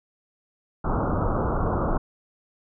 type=low-pass noise; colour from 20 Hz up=pink; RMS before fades=-24 dBFS; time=0.84-1.98 s; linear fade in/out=10 ms; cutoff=1400 Hz; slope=96 dB/octave; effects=none